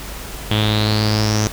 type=tone with low-pass filter sweep; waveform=sawtooth; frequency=106.9 Hz; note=A2; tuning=49 cents flat; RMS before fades=-17 dBFS; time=0.51-1.47 s; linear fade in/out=0 ms; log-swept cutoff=3300 to 6100 Hz; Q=8; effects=added 50 Hz sine -32 dBFS peak until 1.52 s + pink hiss -32 dBFS RMS until 1.52 s